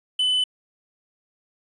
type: tone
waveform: triangle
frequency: 3010 Hz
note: F#7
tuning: 29 cents sharp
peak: -17 dBFS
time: 0.19-0.44 s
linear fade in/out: 5 ms
effects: resampled to 24000 Hz + 9-bit